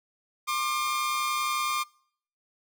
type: tone pair together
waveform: sawtooth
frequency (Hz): 1068 / 1198.8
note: C6 / D6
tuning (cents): +35 / +35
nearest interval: major second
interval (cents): 200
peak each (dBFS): -28 / -24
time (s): 0.47-1.84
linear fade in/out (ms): 20
effects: noise-tail reverb RT60 0.6 s tail -25 dB re dry